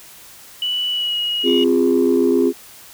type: tone with pitch glide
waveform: sine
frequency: 2960 to 2894 Hz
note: F#7 to F#7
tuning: 0 to -39 cents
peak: -18 dBFS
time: 0.62-1.64 s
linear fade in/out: 2 ms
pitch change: -39 cents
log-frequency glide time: 0.9-1.17 s
type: chord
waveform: sine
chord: F minor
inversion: second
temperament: equal with one note detuned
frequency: 261.6 / 349.2 / 409.6 Hz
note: C4 / F4 / Ab4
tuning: 0 / 0 / -24 cents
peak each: -16 dBFS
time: 1.43-2.53 s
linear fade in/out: 50 ms
effects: tanh soft clip ceiling -6 dBFS + white hiss -42 dBFS RMS until 2.93 s